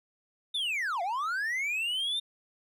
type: linear two-way sweep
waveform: triangle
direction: down then up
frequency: 3654 to 666 to 3654 Hz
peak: -27 dBFS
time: 0.54-2.2 s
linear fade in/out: 10 ms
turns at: 1.02 s
effects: none